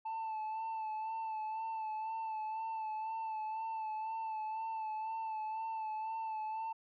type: tone with vibrato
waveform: sine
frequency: 880 Hz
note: A5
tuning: in tune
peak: -34 dBFS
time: 0.05-6.73 s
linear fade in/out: 10 ms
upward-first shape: sine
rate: 2 Hz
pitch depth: 32 cents each way
effects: tanh soft clip ceiling -36 dBFS